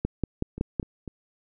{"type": "two click trains", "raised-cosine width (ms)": 3, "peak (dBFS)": [-23, -12], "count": [3, 5], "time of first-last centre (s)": [[0.58, 1.078], [0.05, 0.798]], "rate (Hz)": [4.02, 5.35], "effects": []}